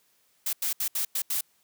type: noise bursts at uneven times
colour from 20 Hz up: blue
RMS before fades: -28 dBFS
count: 6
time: 0.46-0.53 / 0.62-0.73 / 0.8-0.88 / 0.95-1.05 / 1.15-1.22 / 1.3-1.41 s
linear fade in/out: 5 ms
effects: white hiss -67 dBFS RMS until 1.63 s + high-pass 100 Hz 12 dB/octave